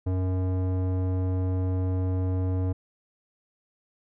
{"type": "tone with low-pass filter", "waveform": "square", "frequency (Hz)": 92.6, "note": "F#2", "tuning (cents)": 2, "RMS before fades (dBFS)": -26, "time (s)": [0.06, 2.73], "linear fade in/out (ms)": 10, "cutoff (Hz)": 590, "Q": 0.81, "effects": []}